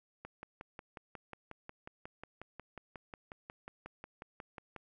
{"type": "click train", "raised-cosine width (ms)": 0.5, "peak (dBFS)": -30, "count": 26, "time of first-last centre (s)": [0.25, 4.763], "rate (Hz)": 5.54, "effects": []}